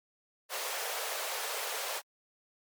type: high-pass noise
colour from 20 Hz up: pink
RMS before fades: -36 dBFS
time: 0.49-2.02 s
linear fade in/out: 50 ms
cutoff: 450 Hz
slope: 48 dB/octave
effects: MP3 96 kbps